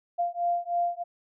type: beating tone pair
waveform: sine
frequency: 694 / 697.2 Hz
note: F5 / F5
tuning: -11 / -3 cents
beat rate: 3.2 Hz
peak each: -28 dBFS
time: 0.18-1.04 s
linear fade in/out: 20 ms
effects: none